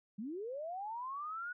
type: linear sweep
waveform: sine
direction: up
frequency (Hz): 190.5 to 1480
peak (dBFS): -39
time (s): 0.18-1.53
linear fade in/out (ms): 10
effects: none